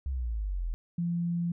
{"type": "exponential sweep", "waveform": "sine", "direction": "down", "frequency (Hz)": [69.8, 39.41], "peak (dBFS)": -29, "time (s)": [0.06, 0.74], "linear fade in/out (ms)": 0}
{"type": "tone", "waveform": "sine", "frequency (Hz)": 171.7, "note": "F3", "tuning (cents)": -29, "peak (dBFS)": -27, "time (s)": [0.98, 1.52], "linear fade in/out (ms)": 5}
{"effects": []}